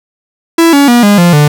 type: tone with pitch steps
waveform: 45% pulse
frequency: 332.2 / 282.6 / 240.4 / 204.5 / 173.96 / 147.98 Hz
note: E4 / C#4 / B3 / G#3 / F3 / D3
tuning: +13 / +34 / -46 / -26 / -6 / +13 cents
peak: -3 dBFS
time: 0.58-1.48 s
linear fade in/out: 5 ms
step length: 150 ms
effects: none